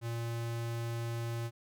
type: tone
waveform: square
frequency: 116.54 Hz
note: A#2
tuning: in tune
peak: -35 dBFS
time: 0.01-1.51 s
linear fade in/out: 50 ms
effects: none